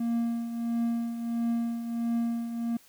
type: tone with tremolo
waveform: triangle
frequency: 233.1 Hz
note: A#3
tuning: in tune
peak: -22 dBFS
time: 0-2.77 s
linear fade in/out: 5 ms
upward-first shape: triangle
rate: 1.5 Hz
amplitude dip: 65%
effects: white hiss -58 dBFS RMS until 2.88 s